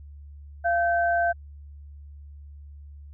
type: tone pair together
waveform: sine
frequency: 688.7 / 1546 Hz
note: F5 / G6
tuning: -24 / -24 cents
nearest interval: octave + major second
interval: 1400 cents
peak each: -21 / -26 dBFS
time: 0.64-1.33 s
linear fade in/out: 20 ms
effects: added 72 Hz sine -41 dBFS peak until 3.13 s

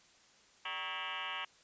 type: tone with frequency modulation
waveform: sine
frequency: 1975.5 Hz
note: B6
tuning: in tune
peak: -37 dBFS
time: 0.65-1.45 s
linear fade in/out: 5 ms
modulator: 173 Hz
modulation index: 6.5
effects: white hiss -64 dBFS RMS until 1.63 s + resampled to 16000 Hz

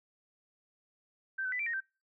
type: tone with pitch steps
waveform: sine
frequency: 1558 / 1515 / 1992 / 2347 / 1861 / 1561 Hz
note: G6 / F#6 / B6 / D7 / A#6 / G6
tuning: -11 / +40 / +14 / -2 / -3 / -8 cents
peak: -32 dBFS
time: 1.38-1.806 s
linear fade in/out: 10 ms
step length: 71 ms
effects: noise-tail reverb RT60 0.3 s tail -25 dB re dry

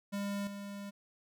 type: tone with level steps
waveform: square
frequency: 201.1 Hz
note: G3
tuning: 44 cents sharp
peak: -35 / -42 dBFS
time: 0.12-0.91 s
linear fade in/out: 20 ms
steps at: 0.47 s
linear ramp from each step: 2 ms
effects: none

